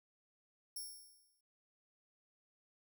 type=tone with exponential decay; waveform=5% pulse; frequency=5470 Hz; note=F8; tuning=37 cents flat; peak=-35 dBFS; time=0.76-1.41 s; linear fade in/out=5 ms; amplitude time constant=140 ms; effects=none